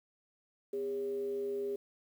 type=tone with frequency modulation; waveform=sine; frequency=404.1 Hz; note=G#4; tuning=47 cents flat; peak=-33 dBFS; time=0.73-1.76 s; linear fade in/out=5 ms; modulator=154 Hz; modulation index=0.33; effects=10-bit